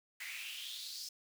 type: noise with high-pass filter sweep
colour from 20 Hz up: pink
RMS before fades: -45 dBFS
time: 0.2-1.09 s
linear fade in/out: 5 ms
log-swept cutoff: 2000 to 5200 Hz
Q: 5.3
effects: none